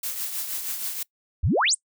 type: noise with tremolo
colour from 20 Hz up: blue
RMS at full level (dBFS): -28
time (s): 0.03-1.03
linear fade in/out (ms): 5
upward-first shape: triangle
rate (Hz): 6.3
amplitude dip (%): 55
type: exponential sweep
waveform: sine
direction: up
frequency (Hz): 59.8 to 9956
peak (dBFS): -18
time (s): 1.43-1.75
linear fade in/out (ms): 10
effects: noise-tail reverb RT60 0.1 s tail -24 dB re dry